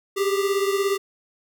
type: beating tone pair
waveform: square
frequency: 392 / 409 Hz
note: G4 / G#4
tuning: 0 / -26 cents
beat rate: 17 Hz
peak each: -22 / -27 dBFS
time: 0.16-0.98 s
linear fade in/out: 20 ms
effects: none